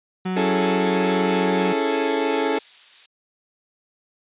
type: tone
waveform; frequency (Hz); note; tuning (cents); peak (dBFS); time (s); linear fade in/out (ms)
35% pulse; 185.5; F#3; +5; -21; 0.25-1.73; 10
type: chord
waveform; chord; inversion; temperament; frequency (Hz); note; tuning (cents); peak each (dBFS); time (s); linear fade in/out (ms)
30% pulse; A major seventh; first; equal; 277.2 / 329.6 / 415.3 / 440; C#4 / E4 / G#4 / A4; 0 / 0 / 0 / 0; -23 / -25 / -24 / -20; 0.36-2.59; 10
type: noise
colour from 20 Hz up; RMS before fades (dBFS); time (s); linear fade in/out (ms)
violet; -32; 0.89-3.06; 5
effects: resampled to 8000 Hz